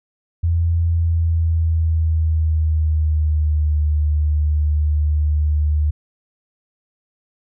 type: tone with pitch glide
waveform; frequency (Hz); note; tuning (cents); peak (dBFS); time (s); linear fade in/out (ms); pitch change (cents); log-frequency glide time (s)
sine; 84 to 75.27; E2 to D2; +33 to +43; -14; 0.43-5.91; 10; -190; 0.87-3.81
effects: none